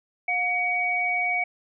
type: tone pair together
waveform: sine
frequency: 717 / 2256 Hz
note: F5 / C#7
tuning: +45 / +30 cents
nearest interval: octave + minor sixth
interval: 1985 cents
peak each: -28 / -23 dBFS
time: 0.28-1.44 s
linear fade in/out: 5 ms
effects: none